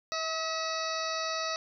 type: harmonic tone with a mistuned harmonic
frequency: 645 Hz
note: E5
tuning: 38 cents flat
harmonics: 1 / 2 / 3 / 4 / 6 / 7 / 8 / 9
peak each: -36 / -35 / -40 / -42 / -40 / -39 / -42 / -43 dBFS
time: 0.12-1.56 s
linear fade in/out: 0 ms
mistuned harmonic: 2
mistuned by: -16 cents
effects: none